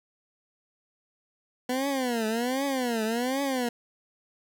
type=tone with vibrato; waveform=20% pulse; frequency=246.9 Hz; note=B3; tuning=in tune; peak=-21 dBFS; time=1.69-3.69 s; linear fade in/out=5 ms; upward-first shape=triangle; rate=1.3 Hz; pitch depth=240 cents each way; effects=none